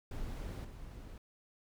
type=noise with level steps; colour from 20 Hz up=brown; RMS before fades=-41 / -48 dBFS; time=0.11-1.18 s; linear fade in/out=2 ms; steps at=0.64 s; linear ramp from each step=10 ms; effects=none

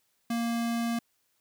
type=tone; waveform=square; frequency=233.1 Hz; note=A#3; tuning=in tune; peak=-28 dBFS; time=0.3-0.99 s; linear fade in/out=5 ms; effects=white hiss -73 dBFS RMS until 1.4 s

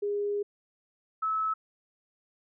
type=tone pair in turn; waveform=sine; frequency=409.3 / 1299.4 Hz; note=G#4 / E6; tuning=-25 / -25 cents; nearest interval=octave + minor sixth; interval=2000 cents; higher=second; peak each=-27 / -26 dBFS; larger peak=second; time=0.02-0.43 / 1.22-1.54 s; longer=first; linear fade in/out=10 ms; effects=none

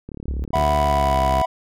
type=click train; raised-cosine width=3 ms; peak=-20 dBFS; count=20; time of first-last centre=0.09-0.616 s; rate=36.1 Hz
type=tone; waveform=sine; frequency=64.8 Hz; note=C2; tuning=16 cents flat; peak=-22 dBFS; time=0.28-0.44 s; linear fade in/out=0 ms
type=chord; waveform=triangle; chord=E suspended second; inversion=none; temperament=equal; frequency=659.3 / 740 / 987.8 Hz; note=E5 / F#5 / B5; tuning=0 / 0 / 0 cents; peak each=-20 dBFS; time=0.53-1.46 s; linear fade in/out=10 ms
type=tone with pitch glide; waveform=sawtooth; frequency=73.42 to 66.55 Hz; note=D2 to C2; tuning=0 to +30 cents; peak=-17 dBFS; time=0.55-1.42 s; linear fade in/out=5 ms; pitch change=-170 cents; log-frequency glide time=0.77-1.2 s
effects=none

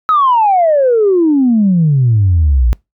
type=exponential sweep; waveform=sine; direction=down; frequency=1300 to 54.9 Hz; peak=-6 dBFS; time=0.09-2.73 s; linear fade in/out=0 ms; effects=noise-tail reverb RT60 0.2 s tail -26 dB re dry + tanh soft clip ceiling -3 dBFS

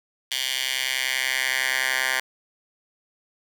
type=tone with high-pass filter sweep; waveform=10% pulse; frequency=130.5 Hz; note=C3; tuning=4 cents flat; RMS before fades=-25 dBFS; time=0.31-2.2 s; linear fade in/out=5 ms; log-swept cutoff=3000 to 1500 Hz; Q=2.1; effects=none

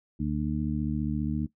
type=harmonic tone; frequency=74.9 Hz; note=D2; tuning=35 cents sharp; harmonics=1 / 2 / 3 / 4; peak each=-34 / -31 / -30 / -33 dBFS; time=0.19-1.47 s; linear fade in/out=20 ms; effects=noise-tail reverb RT60 0.1 s tail -17 dB re dry

